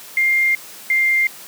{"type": "tone pair in turn", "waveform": "sine", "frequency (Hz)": [2111, 2103], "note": ["C7", "C7"], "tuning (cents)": [15, 8], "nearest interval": "unison", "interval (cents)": 7, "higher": "first", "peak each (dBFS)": -13, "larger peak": "neither", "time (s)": [[0.17, 0.55], [0.9, 1.27]], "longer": "first", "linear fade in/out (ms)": 2, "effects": ["white hiss -38 dBFS RMS until 1.47 s", "high-pass 150 Hz 12 dB/octave"]}